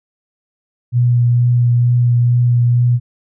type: tone with vibrato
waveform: sine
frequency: 121.2 Hz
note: B2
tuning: 32 cents flat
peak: -9 dBFS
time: 0.92-3 s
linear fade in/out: 50 ms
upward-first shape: triangle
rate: 2.2 Hz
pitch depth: 15 cents each way
effects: none